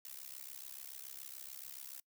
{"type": "noise with amplitude modulation", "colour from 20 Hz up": "blue", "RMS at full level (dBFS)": -45, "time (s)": [0.05, 2], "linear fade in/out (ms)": 2, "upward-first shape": "sine", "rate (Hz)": 67, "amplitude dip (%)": 100, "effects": ["noise-tail reverb RT60 0.1 s tail -24 dB re dry"]}